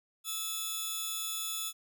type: tone pair together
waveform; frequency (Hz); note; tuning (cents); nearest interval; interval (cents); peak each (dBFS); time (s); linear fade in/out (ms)
10% pulse; 1300 / 3454; E6 / A7; -24 / -33; octave + perfect fourth; 1691; -35 / -27; 0.24-1.73; 50
effects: none